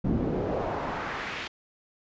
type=noise with band-pass filter sweep; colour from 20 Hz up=brown; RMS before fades=-30 dBFS; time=0.04-1.48 s; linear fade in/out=10 ms; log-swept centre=230 to 2900 Hz; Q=1.3; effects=resampled to 16000 Hz